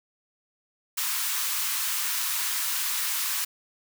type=high-pass noise; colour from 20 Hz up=white; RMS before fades=-28 dBFS; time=0.97-3.45 s; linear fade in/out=10 ms; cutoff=930 Hz; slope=48 dB/octave; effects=none